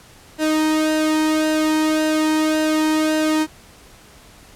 sawtooth tone with flanger, 311.1 Hz, D#4, in tune, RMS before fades -18 dBFS, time 0.38-3.47 s, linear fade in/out 50 ms, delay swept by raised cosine 0.88 to 1.46 ms, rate 1.8 Hz, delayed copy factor -0.65, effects pink hiss -46 dBFS RMS until 4.55 s + low-pass 12000 Hz 12 dB/octave

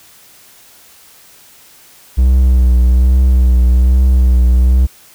triangle tone with vibrato, 62.7 Hz, B1, 27 cents sharp, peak -4 dBFS, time 2.17-4.87 s, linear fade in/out 20 ms, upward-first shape triangle, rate 1.2 Hz, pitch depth 49 cents each way, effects white hiss -43 dBFS RMS until 5.14 s

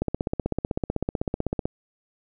click train, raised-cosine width 2 ms, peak -11 dBFS, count 27, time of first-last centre 0.02-1.655 s, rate 15.9 Hz, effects none

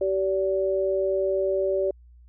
sine tone pair together, 384.4 / 576 Hz, G4 / D5, -34 / -34 cents, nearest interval perfect fifth, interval 700 cents, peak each -24 dBFS, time 0.01-1.91 s, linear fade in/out 5 ms, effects added 60 Hz sine -48 dBFS peak until 2.28 s

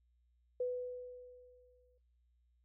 sine tone with exponential decay, 497.1 Hz, B4, 11 cents sharp, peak -32 dBFS, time 0.6-1.98 s, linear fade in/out 5 ms, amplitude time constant 300 ms, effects noise-tail reverb RT60 0.8 s tail -24 dB re dry + added 60 Hz sine -70 dBFS peak until 2.64 s

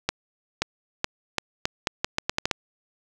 accelerating click train, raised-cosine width 0.2 ms, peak -5 dBFS, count 12, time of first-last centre 0.09-2.512 s, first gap 530 ms, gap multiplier 0.8, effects none

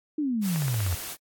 sine exponential sweep, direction down, 314.6 to 82.41 Hz, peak -24 dBFS, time 0.18-0.95 s, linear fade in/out 5 ms
white noise, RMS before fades -36 dBFS, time 0.41-1.17 s, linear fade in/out 50 ms
click train, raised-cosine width 0.5 ms, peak -21 dBFS, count 7, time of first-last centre 0.56-0.926 s, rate 16.4 Hz
effects AAC 64 kbps

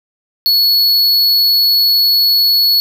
square tone, 4389 Hz, C#8, 18 cents flat, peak -9 dBFS, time 0.46-2.8 s, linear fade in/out 0 ms, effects none

